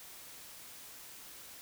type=silence; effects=white hiss -51 dBFS RMS until 1.61 s